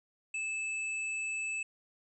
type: tone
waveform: square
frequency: 2620 Hz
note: E7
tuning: 11 cents flat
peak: -34 dBFS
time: 0.34-1.63 s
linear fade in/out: 5 ms
effects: resampled to 22050 Hz